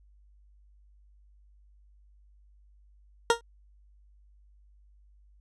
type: tone with exponential decay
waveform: 20% pulse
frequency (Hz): 466.2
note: A#4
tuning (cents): 0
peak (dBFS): -11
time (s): 3.3-3.41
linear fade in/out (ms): 1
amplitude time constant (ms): 23
effects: added 50 Hz sine -56 dBFS peak until 5.4 s + resampled to 22050 Hz